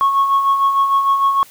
sine tone with tremolo, 1100 Hz, C#6, 14 cents flat, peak -8 dBFS, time 0.01-1.43 s, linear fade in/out 0 ms, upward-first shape sine, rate 6.6 Hz, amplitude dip 55%, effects tanh soft clip ceiling -8 dBFS + white hiss -44 dBFS RMS until 1.5 s

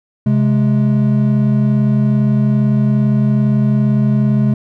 triangle tone pair together, 132.39 / 210 Hz, C3 / G#3, +21 / +19 cents, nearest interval minor sixth, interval 798 cents, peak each -11 dBFS, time 0.26-4.54 s, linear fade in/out 5 ms, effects none

